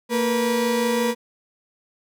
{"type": "tone pair together", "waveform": "35% pulse", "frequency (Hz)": [230, 485.7], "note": ["A#3", "B4"], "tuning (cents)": [-23, -29], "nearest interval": "octave + minor second", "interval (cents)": 1294, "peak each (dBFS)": [-21, -20], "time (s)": [0.09, 1.15], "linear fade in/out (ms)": 50, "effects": []}